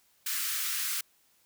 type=high-pass noise; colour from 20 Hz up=white; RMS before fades=-32 dBFS; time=0.26-1.01 s; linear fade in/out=5 ms; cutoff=1200 Hz; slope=48 dB/octave; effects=white hiss -67 dBFS RMS until 1.45 s